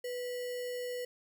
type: tone with sample-and-hold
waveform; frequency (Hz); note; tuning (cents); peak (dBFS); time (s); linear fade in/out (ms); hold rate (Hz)
sine; 493.9; B4; 0; -35; 0.04-1.05; 5; 2450
effects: none